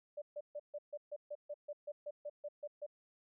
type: tone bursts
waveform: sine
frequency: 588 Hz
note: D5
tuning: 2 cents sharp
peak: -40 dBFS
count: 15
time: 0.17-2.865 s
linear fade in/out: 10 ms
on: 49 ms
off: 140 ms
effects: none